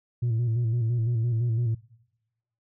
sine tone with vibrato, 116.54 Hz, A#2, in tune, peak -20 dBFS, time 0.22-1.75 s, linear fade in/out 10 ms, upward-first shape square, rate 5.9 Hz, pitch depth 60 cents each way, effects noise-tail reverb RT60 1.0 s tail -24 dB re dry + tanh soft clip ceiling -21 dBFS

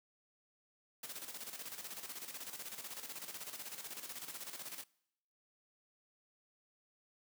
white noise with tremolo, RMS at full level -45 dBFS, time 1.03-4.84 s, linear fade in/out 5 ms, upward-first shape square, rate 16 Hz, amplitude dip 60%, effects noise-tail reverb RT60 0.8 s tail -24 dB re dry + high-pass 150 Hz 12 dB/octave

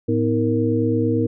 sine tone cluster, 109.4 / 250.4 / 319.3 / 465.6 Hz, A2 / B3 / D#4 / A#4, -9 / +24 / +45 / -2 cents, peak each -22 dBFS, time 0.08-1.27 s, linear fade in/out 10 ms, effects none

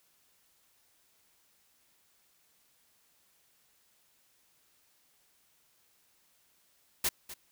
white noise with echo, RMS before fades -29 dBFS, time 7.04-7.09 s, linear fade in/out 5 ms, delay 250 ms, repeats 1, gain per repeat -15 dB, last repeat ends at 7.34 s, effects white hiss -69 dBFS RMS until 7.51 s

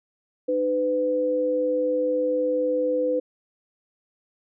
sine tone pair together, 304 / 503 Hz, D#4 / B4, -40 / +32 cents, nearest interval major sixth, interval 872 cents, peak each -28 / -21 dBFS, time 0.48-3.2 s, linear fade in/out 10 ms, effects none

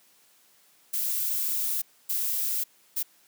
violet noise bursts at uneven times, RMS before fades -28 dBFS, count 3, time 0.93-1.82 / 2.09-2.64 / 2.96-3.03 s, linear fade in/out 10 ms, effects white hiss -61 dBFS RMS until 3.27 s + high-pass 150 Hz 12 dB/octave

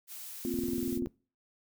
blue noise, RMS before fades -44 dBFS, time 0.07-1 s, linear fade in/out 50 ms
sine chord, Bb suspended second, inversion none, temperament just, 233.1 / 262.2 / 349.6 Hz, Bb3 / C4 / F4, 0 / +4 / +2 cents, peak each -36 / -34 / -35 dBFS, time 0.45-1.06 s, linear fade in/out 0 ms
click train, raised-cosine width 3 ms, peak -27 dBFS, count 12, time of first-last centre 0.54-1.071 s, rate 20.7 Hz
effects noise-tail reverb RT60 0.4 s tail -25 dB re dry

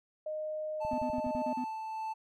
sine tone, 617 Hz, D#5, 15 cents flat, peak -34 dBFS, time 0.26-1.53 s, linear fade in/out 5 ms
triangle tone with tremolo, 880 Hz, A5, in tune, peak -32 dBFS, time 0.8-2.14 s, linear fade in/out 20 ms, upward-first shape sine, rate 1.7 Hz, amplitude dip 30%
click train, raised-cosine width 5 ms, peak -33 dBFS, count 7, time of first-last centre 0.85-1.35 s, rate 12 Hz
triangle tone bursts, 250 Hz, B3, 21 cents sharp, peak -32 dBFS, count 7, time 0.91-1.643 s, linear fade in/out 5 ms, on 73 ms, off 37 ms
effects none

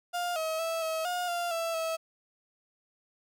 35% pulse tone with pitch steps, 704 / 638 / 656 / 642 / 715 / 695 / 664 / 650 Hz, F5 / D#5 / E5 / E5 / F5 / F5 / E5 / E5, +14 / +43 / -9 / -46 / +41 / -9 / +12 / -24 cents, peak -28 dBFS, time 0.13-1.97 s, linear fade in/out 20 ms, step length 230 ms, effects none

